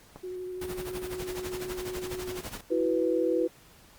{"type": "clicks", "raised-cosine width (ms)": 1, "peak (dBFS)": [-29, -38], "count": 2, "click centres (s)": [0.16, 0.167]}
{"type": "tone with vibrato", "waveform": "sine", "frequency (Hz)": 365.7, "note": "F#4", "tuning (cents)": -20, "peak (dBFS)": -34, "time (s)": [0.23, 2.41], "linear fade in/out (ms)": 10, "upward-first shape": "square", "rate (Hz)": 12, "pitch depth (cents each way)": 13}
{"type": "noise with tremolo", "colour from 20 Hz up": "pink", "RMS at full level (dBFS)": -37, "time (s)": [0.61, 2.61], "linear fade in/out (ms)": 5, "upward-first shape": "sine", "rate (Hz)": 12, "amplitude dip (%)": 75}
{"type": "chord", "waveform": "sine", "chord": "E suspended second", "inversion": "none", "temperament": "equal", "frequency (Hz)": [329.6, 370, 493.9], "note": ["E4", "F#4", "B4"], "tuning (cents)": [0, 0, 0], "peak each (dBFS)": [-28, -29, -27], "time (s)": [2.7, 3.48], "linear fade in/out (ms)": 20}
{"effects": ["pink hiss -56 dBFS RMS until 3.98 s", "Opus 48 kbps"]}